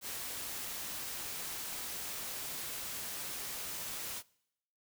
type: noise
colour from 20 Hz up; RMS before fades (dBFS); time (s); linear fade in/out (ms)
white; -41; 0.01-4.23; 50
effects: noise-tail reverb RT60 0.8 s tail -24 dB re dry